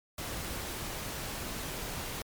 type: noise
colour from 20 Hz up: pink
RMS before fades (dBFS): -38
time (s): 0.18-2.22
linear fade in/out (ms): 2
effects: MP3 96 kbps